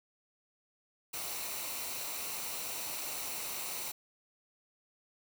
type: noise with comb filter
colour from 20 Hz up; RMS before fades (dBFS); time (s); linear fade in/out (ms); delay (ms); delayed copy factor
white; -39; 1.13-3.92; 10; 0.6; -0.5
effects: none